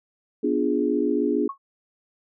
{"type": "chord", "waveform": "sine", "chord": "B diminished seventh", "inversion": "none", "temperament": "equal", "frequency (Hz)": [246.9, 293.7, 349.2, 415.3], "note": ["B3", "D4", "F4", "Ab4"], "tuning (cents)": [0, 0, 0, 0], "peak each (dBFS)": [-26, -24, -27, -25], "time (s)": [0.43, 1.48], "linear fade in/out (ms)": 10}
{"type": "tone with exponential decay", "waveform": "sine", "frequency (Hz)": 1100, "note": "C#6", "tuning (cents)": -14, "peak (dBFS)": -25, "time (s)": [1.49, 1.58], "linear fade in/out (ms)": 5, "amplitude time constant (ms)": 19}
{"effects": []}